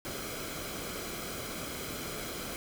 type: noise with comb filter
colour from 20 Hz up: pink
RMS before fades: -39 dBFS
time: 0.05-2.56 s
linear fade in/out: 0 ms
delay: 1.1 ms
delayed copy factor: -0.55
effects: none